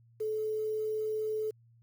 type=tone with quantisation; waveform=sine; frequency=432.4 Hz; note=A4; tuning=30 cents flat; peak=-30 dBFS; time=0.2-1.51 s; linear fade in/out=10 ms; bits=9; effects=added 116 Hz sine -59 dBFS peak until 1.82 s